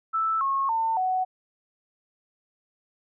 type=tone with pitch steps; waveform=sine; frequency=1318.5 / 1089.7 / 900.6 / 744.3 Hz; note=E6 / C#6 / A5 / F#5; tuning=0 / -30 / +40 / +10 cents; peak=-22 dBFS; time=0.13-1.25 s; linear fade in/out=20 ms; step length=280 ms; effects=none